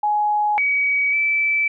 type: tone with pitch steps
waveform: sine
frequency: 838 / 2267 / 2317 Hz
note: G#5 / C#7 / D7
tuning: +15 / +38 / -24 cents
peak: -16 dBFS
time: 0.03-1.68 s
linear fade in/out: 5 ms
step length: 550 ms
effects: none